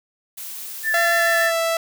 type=noise; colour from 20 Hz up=blue; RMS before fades=-33 dBFS; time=0.37-1.47 s; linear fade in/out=10 ms
type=tone with vibrato; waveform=sine; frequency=1759 Hz; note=A6; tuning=1 cent flat; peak=-18 dBFS; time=0.83-1.52 s; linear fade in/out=50 ms; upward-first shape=square; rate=6.9 Hz; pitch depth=16 cents each way
type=tone with pitch glide; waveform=sawtooth; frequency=679 to 660.8 Hz; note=F5 to E5; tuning=-49 to +4 cents; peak=-15 dBFS; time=0.94-1.77 s; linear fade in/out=2 ms; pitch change=-47 cents; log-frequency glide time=1.11-1.6 s
effects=none